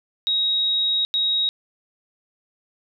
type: tone bursts at uneven times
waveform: sine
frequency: 3793 Hz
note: A#7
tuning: 29 cents sharp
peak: -18 dBFS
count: 2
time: 0.27-1.05 / 1.14-1.49 s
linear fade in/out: 0 ms
effects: none